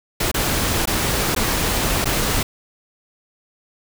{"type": "noise with dropouts", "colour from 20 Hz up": "pink", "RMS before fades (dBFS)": -20, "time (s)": [0.2, 2.43], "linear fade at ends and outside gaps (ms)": 5, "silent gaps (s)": [[0.315, 0.342], [0.856, 0.873], [1.35, 1.362], [2.045, 2.055]], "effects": []}